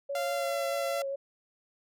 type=tone with vibrato; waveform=sine; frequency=554.4 Hz; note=C#5; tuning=in tune; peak=-31 dBFS; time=0.09-1.16 s; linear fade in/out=10 ms; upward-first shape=sine; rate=4.8 Hz; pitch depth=26 cents each way
type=tone with pitch glide; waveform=sawtooth; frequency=692 to 677 Hz; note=F5 to E5; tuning=-16 to +46 cents; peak=-28 dBFS; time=0.15-1.02 s; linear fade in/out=2 ms; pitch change=-38 cents; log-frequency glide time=0.3-0.57 s
effects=none